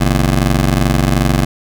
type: ring-modulated tone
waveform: 20% pulse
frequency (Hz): 93.5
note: F#2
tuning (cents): +19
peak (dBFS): -3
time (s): 0-1.45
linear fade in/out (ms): 10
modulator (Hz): 35.4
effects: none